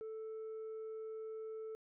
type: tone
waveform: sine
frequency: 440 Hz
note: A4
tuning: in tune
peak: -40 dBFS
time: 0.01-1.75 s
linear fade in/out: 0 ms
effects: tanh soft clip ceiling -42 dBFS